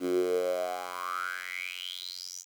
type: tone with high-pass filter sweep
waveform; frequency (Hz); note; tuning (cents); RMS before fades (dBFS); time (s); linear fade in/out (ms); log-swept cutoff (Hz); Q
10% pulse; 90.1; F#2; -45; -33; 0-2.45; 50; 290 to 6500; 9
effects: 9-bit